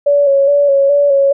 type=tone with vibrato; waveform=sine; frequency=563 Hz; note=C#5; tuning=27 cents sharp; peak=-7 dBFS; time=0.06-1.33 s; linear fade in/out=10 ms; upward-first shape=square; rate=2.4 Hz; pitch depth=31 cents each way; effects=none